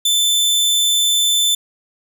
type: tone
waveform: sawtooth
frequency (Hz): 3530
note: A7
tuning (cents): +5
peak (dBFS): -10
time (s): 0.05-1.55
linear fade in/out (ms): 5
effects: none